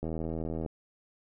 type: click train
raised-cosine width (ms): 2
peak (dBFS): -22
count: 52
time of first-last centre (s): 0.03-0.662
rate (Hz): 80.7
effects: none